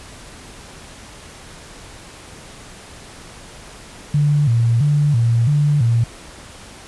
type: tone with vibrato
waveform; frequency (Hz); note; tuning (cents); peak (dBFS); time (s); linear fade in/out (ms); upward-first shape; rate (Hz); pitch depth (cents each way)
sine; 130.81; C3; 0; -12; 4.14-6.04; 5; square; 1.5; 200
effects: pink hiss -39 dBFS RMS until 6.87 s + resampled to 24000 Hz